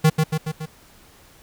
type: tone with echo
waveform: square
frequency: 156.6 Hz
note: D#3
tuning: 11 cents sharp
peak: -12 dBFS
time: 0.04-0.1 s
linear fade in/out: 10 ms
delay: 140 ms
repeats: 4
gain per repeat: -4 dB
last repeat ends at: 0.66 s
effects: pink hiss -51 dBFS RMS until 1.42 s